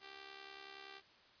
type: tone with amplitude modulation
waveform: 5% pulse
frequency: 392 Hz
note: G4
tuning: in tune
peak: -37 dBFS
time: 0-1.02 s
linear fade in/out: 50 ms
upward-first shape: sine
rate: 70.5 Hz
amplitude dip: 70%
effects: white hiss -65 dBFS RMS until 1.4 s + resampled to 11025 Hz